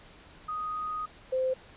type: tone pair in turn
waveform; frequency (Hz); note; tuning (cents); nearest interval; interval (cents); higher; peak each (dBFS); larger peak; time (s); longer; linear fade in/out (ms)
sine; 1246 / 518.3; D#6 / C5; +2 / -16; octave + minor third; 1518; first; -31 / -25; second; 0.48-1.06 / 1.32-1.54; first; 10
effects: pink hiss -53 dBFS RMS until 1.76 s + resampled to 8000 Hz